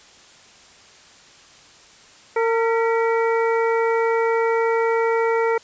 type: harmonic tone with a mistuned harmonic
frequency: 456.4 Hz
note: A#4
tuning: 37 cents flat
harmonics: 1 / 2 / 3 / 4 / 5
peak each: -18 / -24 / -28 / -30 / -32 dBFS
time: 2.36-5.58 s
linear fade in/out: 5 ms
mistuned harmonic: 4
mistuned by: +96 cents
effects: white hiss -48 dBFS RMS until 5.63 s + resampled to 16000 Hz